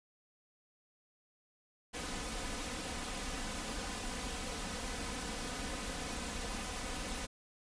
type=noise with comb filter; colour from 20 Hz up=pink; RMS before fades=-40 dBFS; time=1.93-7.27 s; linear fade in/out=20 ms; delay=4 ms; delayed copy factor=+0.65; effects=resampled to 22050 Hz